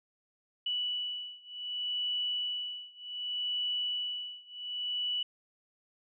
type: beating tone pair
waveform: sine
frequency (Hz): 2956 / 2956.66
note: F#7 / F#7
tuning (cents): -2 / -2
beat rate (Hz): 0.66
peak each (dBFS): -35 / -36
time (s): 0.66-5.23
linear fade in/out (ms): 5
effects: none